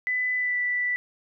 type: tone with pitch glide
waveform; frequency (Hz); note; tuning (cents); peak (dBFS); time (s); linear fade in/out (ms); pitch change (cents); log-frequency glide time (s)
sine; 2000 to 1972.5; B6 to B6; +21 to -3; -23; 0.07-0.96; 0; -24; 0.36-0.57
effects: none